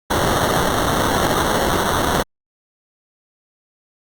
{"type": "noise with sample-and-hold", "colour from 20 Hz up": "violet", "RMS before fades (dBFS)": -18, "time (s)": [0.1, 2.23], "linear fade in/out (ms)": 10, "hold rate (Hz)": 2450, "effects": ["Opus 48 kbps"]}